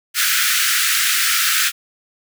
pink high-pass noise, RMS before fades -17 dBFS, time 0.14-1.72 s, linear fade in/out 50 ms, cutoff 1300 Hz, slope 96 dB/octave, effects none

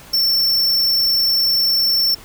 square tone, 5410 Hz, E8, 44 cents sharp, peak -14 dBFS, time 0.13-2.15 s, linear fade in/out 10 ms, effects pink hiss -41 dBFS RMS until 2.24 s

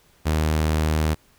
sawtooth tone, 77.78 Hz, D#2, in tune, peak -15 dBFS, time 0.25-1.15 s, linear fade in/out 20 ms, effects pink hiss -58 dBFS RMS until 1.38 s

